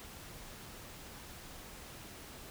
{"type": "silence", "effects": ["pink hiss -50 dBFS RMS until 2.5 s"]}